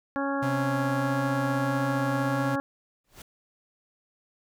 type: harmonic tone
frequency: 277.2 Hz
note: C#4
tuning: in tune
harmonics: 1 / 2 / 3 / 4 / 5 / 6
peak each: -29 / -32 / -34 / -35 / -36 / -37 dBFS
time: 0.16-2.6 s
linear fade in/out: 0 ms
type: tone with vibrato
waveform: 35% pulse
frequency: 130.81 Hz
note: C3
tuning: in tune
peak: -27 dBFS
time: 0.42-2.56 s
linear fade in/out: 10 ms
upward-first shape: sine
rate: 1.6 Hz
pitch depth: 8 cents each way
type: noise with exponential growth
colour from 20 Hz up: pink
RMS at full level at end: -39 dBFS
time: 3.04-3.22 s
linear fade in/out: 5 ms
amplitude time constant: 37 ms
effects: none